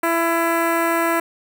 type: tone with notch filter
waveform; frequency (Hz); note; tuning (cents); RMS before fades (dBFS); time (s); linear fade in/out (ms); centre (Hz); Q
10% pulse; 334.1; E4; +23; -19; 0.03-1.2; 5; 4900; 0.72
effects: none